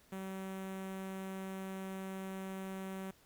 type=tone with notch filter; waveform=sawtooth; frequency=191 Hz; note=G3; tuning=45 cents flat; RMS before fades=-43 dBFS; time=0.12-3.11 s; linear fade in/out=5 ms; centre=4700 Hz; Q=1.1; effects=pink hiss -66 dBFS RMS until 3.25 s